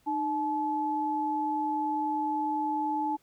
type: tone pair together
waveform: sine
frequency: 305 / 861 Hz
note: D#4 / A5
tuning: -34 / -38 cents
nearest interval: octave + tritone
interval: 1796 cents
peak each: -32 / -28 dBFS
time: 0.06-3.17 s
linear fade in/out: 20 ms
effects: pink hiss -67 dBFS RMS until 3.22 s